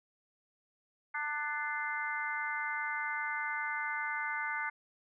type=harmonic tone with a mistuned harmonic; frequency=297.5 Hz; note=D4; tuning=22 cents sharp; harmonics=3 / 4 / 5 / 6 / 7; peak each=-40 / -42 / -38 / -42 / -38 dBFS; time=1.14-4.7 s; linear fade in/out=10 ms; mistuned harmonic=6; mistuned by=-37 cents; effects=none